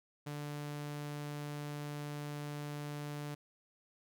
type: tone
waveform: sawtooth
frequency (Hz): 146.83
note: D3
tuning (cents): 0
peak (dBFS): -36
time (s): 0.26-3.35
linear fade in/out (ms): 10
effects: none